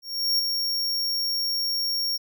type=tone with ADSR envelope; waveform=45% pulse; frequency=5540 Hz; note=F8; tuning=15 cents flat; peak=-19 dBFS; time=0.02-2.18 s; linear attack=370 ms; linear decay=7 ms; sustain=-5 dB; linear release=22 ms; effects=none